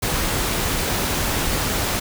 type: noise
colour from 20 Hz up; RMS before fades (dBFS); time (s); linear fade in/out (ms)
pink; -22; 0.02-2; 10
effects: none